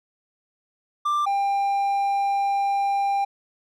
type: tone pair in turn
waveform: triangle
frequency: 1182 / 796.2 Hz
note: D6 / G5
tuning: +11 / +27 cents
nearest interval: perfect fifth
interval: 684 cents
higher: first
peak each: -18 dBFS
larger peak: neither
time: 1.05-1.26 / 1.26-3.25 s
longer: second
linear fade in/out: 10 ms
effects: none